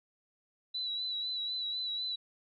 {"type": "tone with vibrato", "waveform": "sine", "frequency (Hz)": 3951, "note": "B7", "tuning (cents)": 0, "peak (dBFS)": -33, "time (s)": [0.74, 2.16], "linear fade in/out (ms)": 10, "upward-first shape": "sine", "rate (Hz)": 4, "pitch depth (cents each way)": 36, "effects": []}